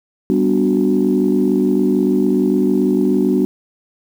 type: chord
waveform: sine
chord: G major seventh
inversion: none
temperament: equal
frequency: 196 / 246.9 / 293.7 / 370 Hz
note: G3 / B3 / D4 / F#4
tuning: 0 / 0 / 0 / 0 cents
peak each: -17 dBFS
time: 0.3-3.45 s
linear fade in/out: 0 ms
effects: tanh soft clip ceiling -4 dBFS + 7-bit